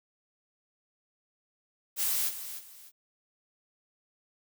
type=noise with echo; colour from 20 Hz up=blue; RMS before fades=-29 dBFS; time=1.96-2.32 s; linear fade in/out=50 ms; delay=300 ms; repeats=2; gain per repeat=-11 dB; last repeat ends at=2.92 s; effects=none